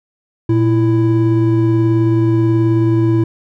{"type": "tone pair together", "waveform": "triangle", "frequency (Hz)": [116.54, 331], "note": ["A#2", "E4"], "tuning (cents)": [0, 7], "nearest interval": "octave + tritone", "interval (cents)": 1807, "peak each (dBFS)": -11, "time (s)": [0.49, 3.24], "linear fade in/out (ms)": 5, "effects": []}